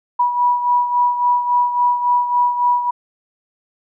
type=beating tone pair; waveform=sine; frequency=974 / 977.6 Hz; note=B5 / B5; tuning=-24 / -18 cents; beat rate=3.6 Hz; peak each=-14 / -21 dBFS; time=0.19-2.91 s; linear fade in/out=10 ms; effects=none